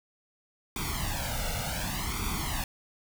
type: noise with flanger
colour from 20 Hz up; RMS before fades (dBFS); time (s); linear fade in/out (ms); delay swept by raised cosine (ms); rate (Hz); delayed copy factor
pink; -32; 0.76-2.64; 2; 0.86 to 1.43; 0.67; +0.85
effects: none